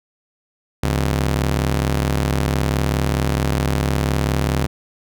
sawtooth ring-modulated tone, 104.5 Hz, G#2, 11 cents sharp, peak -10 dBFS, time 0.83-4.67 s, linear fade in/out 5 ms, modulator 32.6 Hz, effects none

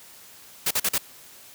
white noise bursts, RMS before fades -23 dBFS, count 4, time 0.66-0.981 s, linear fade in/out 5 ms, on 48 ms, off 43 ms, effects white hiss -48 dBFS RMS until 1.54 s + high-pass 60 Hz 12 dB/octave

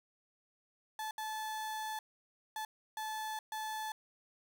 35% pulse tone bursts at uneven times, 868 Hz, A5, 24 cents flat, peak -36 dBFS, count 5, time 0.99-1.11 / 1.18-1.99 / 2.56-2.65 / 2.97-3.39 / 3.52-3.92 s, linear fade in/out 2 ms, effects none

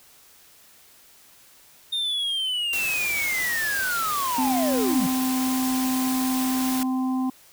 triangle linear sweep, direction down, 3671 to 155.56 Hz, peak -22 dBFS, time 1.92-5.07 s, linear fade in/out 10 ms
white noise, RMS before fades -31 dBFS, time 2.73-6.83 s, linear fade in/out 0 ms
harmonic tone, 258.7 Hz, C4, 19 cents flat, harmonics 1 / 3 / 4, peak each -22 / -34 / -36 dBFS, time 4.38-7.3 s, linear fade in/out 5 ms
effects white hiss -53 dBFS RMS until 7.52 s

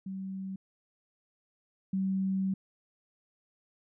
sine tone pair in turn, 191.4 / 191.4 Hz, G3 / G3, -41 / -41 cents, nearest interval unison, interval 0 cents, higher neither, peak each -35 / -27 dBFS, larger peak second, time 0.06-0.56 / 1.93-2.54 s, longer second, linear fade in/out 5 ms, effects none

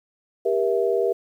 sine chord, E diminished, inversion first, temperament just, 395.6 / 474.7 / 659.3 Hz, G4 / Bb4 / E5, +16 / +31 / 0 cents, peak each -22 / -22 / -26 dBFS, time 0.45-1.13 s, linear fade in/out 10 ms, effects 9-bit

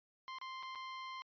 sawtooth tone with dropouts, 1046.5 Hz, C6, in tune, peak -40 dBFS, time 0.28-1.22 s, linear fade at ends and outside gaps 0 ms, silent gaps 0.385-0.414 / 0.627-0.632 / 0.75-0.756 s, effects resampled to 11025 Hz

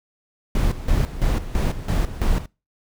brown noise with tremolo, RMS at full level -19 dBFS, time 0.55-2.46 s, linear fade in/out 2 ms, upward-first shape square, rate 3 Hz, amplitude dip 75%, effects noise-tail reverb RT60 0.3 s tail -25 dB re dry

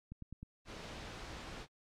click train, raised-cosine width 5 ms, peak -34 dBFS, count 4, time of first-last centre 0.12-0.43 s, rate 9.69 Hz
pink noise, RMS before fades -47 dBFS, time 0.65-1.67 s, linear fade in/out 50 ms
effects low-pass 5000 Hz 12 dB/octave + AAC 64 kbps

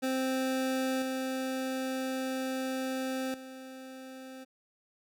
25% pulse tone with level steps, 261.6 Hz, C4, in tune, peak -25 / -28 / -40 dBFS, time 0.02-4.45 s, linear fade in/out 20 ms, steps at 1.02 / 3.34 s, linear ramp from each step 2 ms, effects none

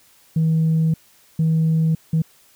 sine tone bursts at uneven times, 160.6 Hz, E3, 45 cents flat, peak -13 dBFS, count 3, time 0.36-0.94 / 1.39-1.95 / 2.13-2.22 s, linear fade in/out 5 ms, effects tanh soft clip ceiling -12 dBFS + white hiss -54 dBFS RMS until 2.55 s

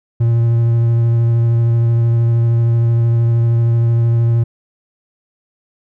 triangle tone with vibrato, 116.54 Hz, A#2, in tune, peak -8 dBFS, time 0.2-4.44 s, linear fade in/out 10 ms, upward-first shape triangle, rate 13 Hz, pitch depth 15 cents each way, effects none

